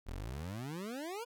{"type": "exponential sweep", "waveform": "25% pulse", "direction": "up", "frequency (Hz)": [36.89, 495.2], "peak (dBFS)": -36, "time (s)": [0.06, 1.25], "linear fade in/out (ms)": 20, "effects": []}